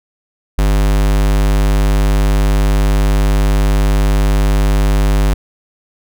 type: tone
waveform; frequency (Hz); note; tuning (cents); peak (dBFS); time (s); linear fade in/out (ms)
square; 50; G1; +35; -10; 0.58-5.34; 5
effects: none